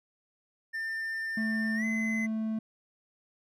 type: tone with pitch glide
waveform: triangle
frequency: 1796 to 2039 Hz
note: A6 to C7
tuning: +35 to -45 cents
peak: -30 dBFS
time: 0.73-2.27 s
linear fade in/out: 20 ms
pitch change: +220 cents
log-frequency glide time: 1.75-1.85 s
type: tone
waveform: triangle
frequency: 220 Hz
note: A3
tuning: in tune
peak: -27 dBFS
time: 1.37-2.59 s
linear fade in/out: 5 ms
effects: none